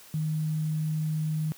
sine tone with sample-and-hold, 155.56 Hz, D#3, in tune, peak -25 dBFS, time 0.14-1.52 s, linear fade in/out 0 ms, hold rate 11025 Hz, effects white hiss -51 dBFS RMS until 1.57 s + high-pass 100 Hz 12 dB/octave

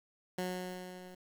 15% pulse tone with level ramp, 182.4 Hz, F#3, 24 cents flat, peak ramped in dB -27 to -44 dBFS, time 0.38-1.15 s, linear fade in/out 5 ms, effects 10-bit

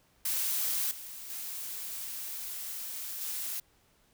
blue noise with level steps, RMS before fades -31 / -44 / -39 / -36 dBFS, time 0.25-3.6 s, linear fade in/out 5 ms, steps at 0.91 / 1.3 / 3.21 s, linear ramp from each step 2 ms, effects pink hiss -67 dBFS RMS until 4.13 s

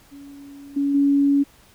sine tone with level steps, 281.4 Hz, C#4, 26 cents sharp, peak -38 / -18 / -14 dBFS, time 0.11-1.44 s, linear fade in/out 20 ms, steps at 0.76 / 0.94 s, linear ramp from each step 10 ms, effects pink hiss -53 dBFS RMS until 1.74 s

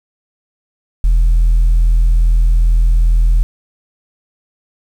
sine tone, 41.2 Hz, E1, in tune, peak -5 dBFS, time 1.04-3.43 s, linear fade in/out 0 ms, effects tanh soft clip ceiling -6 dBFS + 7-bit

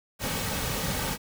pink noise with comb filter, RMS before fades -30 dBFS, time 0.19-1.18 s, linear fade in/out 50 ms, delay 2.9 ms, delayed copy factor -0.5, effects none

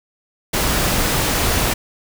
pink noise, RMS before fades -18 dBFS, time 0.53-1.74 s, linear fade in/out 10 ms, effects none

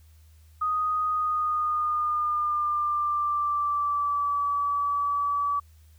sine tone with pitch glide, 1244.5 to 1147.8 Hz, D#6 to D6, 0 to -40 cents, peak -23 dBFS, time 0.61-5.6 s, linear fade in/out 10 ms, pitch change -140 cents, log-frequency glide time 1.09-4.43 s, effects added 78 Hz sine -51 dBFS peak until 5.98 s + white hiss -65 dBFS RMS until 5.98 s

